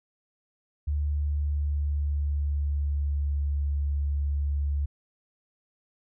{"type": "tone with pitch glide", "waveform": "sine", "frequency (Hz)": [73.4, 71.6], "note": ["D2", "D2"], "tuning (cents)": [0, -43], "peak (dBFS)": -24, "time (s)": [0.87, 4.86], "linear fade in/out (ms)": 10, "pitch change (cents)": -43, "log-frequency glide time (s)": [1.02, 3.39], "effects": []}